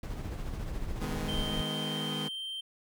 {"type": "noise with tremolo", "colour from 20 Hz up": "brown", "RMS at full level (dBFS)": -34, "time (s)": [0.03, 1.61], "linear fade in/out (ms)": 2, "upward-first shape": "sine", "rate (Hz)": 14, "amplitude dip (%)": 40}
{"type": "chord", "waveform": "sawtooth", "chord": "G# minor", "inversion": "second", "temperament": "equal with one note detuned", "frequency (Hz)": [155.56, 207.7, 251.3], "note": ["D#3", "G#3", "B3"], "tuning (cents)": [0, 0, 30], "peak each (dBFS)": [-33, -34, -36], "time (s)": [1, 2.29], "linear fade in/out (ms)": 20}
{"type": "tone", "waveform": "triangle", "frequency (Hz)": 3136, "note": "G7", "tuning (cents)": 0, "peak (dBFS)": -34, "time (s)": [1.28, 2.61], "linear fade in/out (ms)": 10}
{"effects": []}